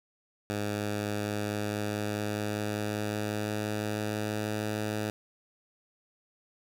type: tone with pitch glide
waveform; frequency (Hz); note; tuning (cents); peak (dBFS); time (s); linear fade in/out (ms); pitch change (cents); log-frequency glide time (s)
10% pulse; 103.7 to 106.62; G#2 to G#2; -2 to +46; -22; 0.5-5.1; 0; +48; 0.61-4.59
effects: none